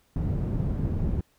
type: low-pass noise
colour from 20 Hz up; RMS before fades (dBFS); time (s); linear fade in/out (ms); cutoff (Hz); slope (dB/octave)
white; -27; 0.16-1.21; 2; 140; 12
effects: pink hiss -66 dBFS RMS until 1.38 s